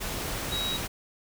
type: tone in noise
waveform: sine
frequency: 3825 Hz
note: A#7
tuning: 44 cents sharp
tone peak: -29 dBFS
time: 0.51-0.78 s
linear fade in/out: 20 ms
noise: pink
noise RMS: -33 dBFS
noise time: 0-0.88 s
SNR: +1 dB
effects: none